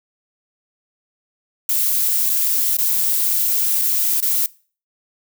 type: noise with dropouts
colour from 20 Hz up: violet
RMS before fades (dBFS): -18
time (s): 1.69-4.46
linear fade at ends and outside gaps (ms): 1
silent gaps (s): 2.295-2.299 / 2.768-2.786 / 3.815-3.819 / 4.203-4.226
effects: noise-tail reverb RT60 0.4 s tail -22 dB re dry